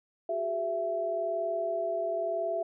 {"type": "tone cluster", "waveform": "sine", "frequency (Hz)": [371, 411.9, 666], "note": ["F#4", "G#4", "E5"], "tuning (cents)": [5, -14, 18], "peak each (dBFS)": [-37, -38, -29], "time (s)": [0.29, 2.63], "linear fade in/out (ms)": 5, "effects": []}